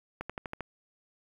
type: accelerating click train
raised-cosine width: 0.5 ms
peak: -21 dBFS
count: 6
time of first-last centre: 0.21-0.607 s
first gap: 86 ms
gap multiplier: 0.96
effects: 9-bit